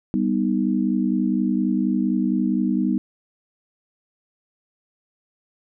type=chord; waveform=sine; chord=G augmented; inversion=none; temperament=equal; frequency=196 / 246.9 / 311.1 Hz; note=G3 / B3 / D#4; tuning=0 / 0 / 0 cents; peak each=-22 / -22 / -24 dBFS; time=0.14-2.98 s; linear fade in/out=0 ms; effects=none